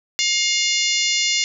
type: harmonic tone with a mistuned harmonic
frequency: 710 Hz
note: F5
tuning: 28 cents sharp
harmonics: 3 / 4 / 5 / 6 / 7 / 8 / 9 / 10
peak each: -23 / -24 / -25 / -26 / -26 / -27 / -28 / -28 dBFS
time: 0.19-1.44 s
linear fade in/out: 0 ms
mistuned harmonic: 5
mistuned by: -22 cents
effects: none